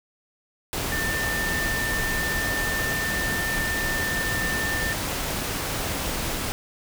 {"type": "tone in noise", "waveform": "sine", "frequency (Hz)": 1792, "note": "A6", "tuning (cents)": 31, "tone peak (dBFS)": -26, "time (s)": [0.92, 4.93], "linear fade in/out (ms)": 0, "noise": "pink", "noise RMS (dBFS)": -28, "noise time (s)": [0.73, 6.52], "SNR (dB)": -1, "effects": []}